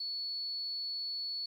sine tone, 4417 Hz, C#8, 7 cents flat, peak -35 dBFS, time 0-1.46 s, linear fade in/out 5 ms, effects 11-bit

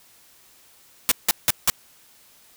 white noise bursts, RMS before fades -17 dBFS, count 4, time 1.09-1.7 s, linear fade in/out 0 ms, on 25 ms, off 170 ms, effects white hiss -54 dBFS RMS until 2.56 s

